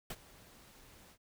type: noise with ADSR envelope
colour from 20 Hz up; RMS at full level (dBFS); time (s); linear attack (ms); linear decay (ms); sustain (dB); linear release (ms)
pink; -40; 0.1-1.18; 5; 46; -19; 66
effects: none